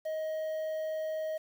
triangle tone with quantisation, 628 Hz, D#5, 16 cents sharp, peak -30 dBFS, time 0.05-1.38 s, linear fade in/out 10 ms, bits 9, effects none

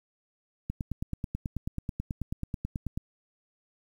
click train, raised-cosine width 5 ms, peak -19 dBFS, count 22, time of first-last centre 0.7-2.975 s, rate 9.23 Hz, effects 9-bit

